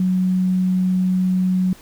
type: tone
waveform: sine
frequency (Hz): 184.6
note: F#3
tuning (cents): -4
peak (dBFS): -15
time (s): 0-1.73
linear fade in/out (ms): 2
effects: pink hiss -46 dBFS RMS until 1.81 s